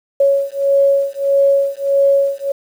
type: beating tone pair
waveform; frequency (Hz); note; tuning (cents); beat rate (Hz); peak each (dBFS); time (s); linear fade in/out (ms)
sine; 554.4 / 556; C#5 / C#5; 0 / +5; 1.6; -14; 0.2-2.52; 5
effects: 7-bit